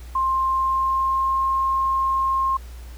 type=tone with pitch glide; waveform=sine; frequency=1056 to 1067 Hz; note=C6 to C6; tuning=+16 to +34 cents; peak=-18 dBFS; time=0.15-2.57 s; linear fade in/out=5 ms; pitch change=+18 cents; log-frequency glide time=0.5-1.45 s; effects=added 60 Hz sine -35 dBFS peak until 2.97 s + pink hiss -49 dBFS RMS until 2.97 s